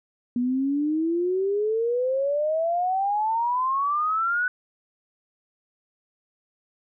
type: exponential sweep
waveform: sine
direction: up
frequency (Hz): 240 to 1500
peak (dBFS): -21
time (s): 0.36-4.48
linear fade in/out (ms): 2
effects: none